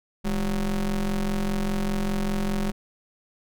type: ring-modulated tone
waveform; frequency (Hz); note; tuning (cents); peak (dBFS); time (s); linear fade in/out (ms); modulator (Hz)
square; 91.5; F#2; -19; -21; 0.24-2.72; 20; 114
effects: none